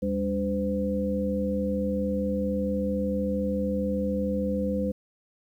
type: tone cluster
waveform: sine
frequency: 75.7 / 200.2 / 293.4 / 509 Hz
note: D#2 / G3 / D4 / C5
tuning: -47 / +37 / -2 / -48 cents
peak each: -35 / -27 / -34 / -29 dBFS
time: 0.02-4.92 s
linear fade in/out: 10 ms
effects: 10-bit